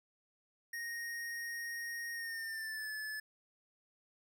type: tone with pitch glide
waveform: square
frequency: 1864.7 to 1729.8 Hz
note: A#6 to A6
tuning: 0 to -30 cents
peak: -40 dBFS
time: 0.73-3.2 s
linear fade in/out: 5 ms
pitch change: -130 cents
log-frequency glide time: 2.13-2.9 s
effects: none